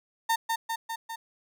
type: tone with echo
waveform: 35% pulse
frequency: 910 Hz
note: A#5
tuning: 42 cents flat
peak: -21 dBFS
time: 0.29-0.36 s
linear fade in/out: 10 ms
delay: 200 ms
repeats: 4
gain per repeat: -3 dB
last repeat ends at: 1.16 s
effects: none